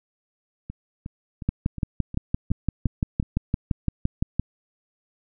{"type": "two click trains", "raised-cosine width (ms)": 5, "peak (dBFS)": [-9, -21], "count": [18, 8], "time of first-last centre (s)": [[1.49, 4.396], [0.7, 3.227]], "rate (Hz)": [5.85, 2.77], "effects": []}